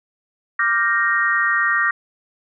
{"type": "chord", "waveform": "sine", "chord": "G minor seventh", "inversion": "second", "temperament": "equal", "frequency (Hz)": [1174.7, 1396.9, 1568, 1864.7], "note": ["D6", "F6", "G6", "Bb6"], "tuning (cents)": [0, 0, 0, 0], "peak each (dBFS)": [-22, -23, -23, -18], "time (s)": [0.59, 1.91], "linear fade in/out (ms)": 5, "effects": []}